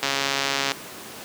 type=click train; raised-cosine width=0.2 ms; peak=-5 dBFS; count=96; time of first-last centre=0.03-0.718 s; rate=138 Hz; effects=pink hiss -38 dBFS RMS until 1.24 s + high-pass 200 Hz 12 dB/octave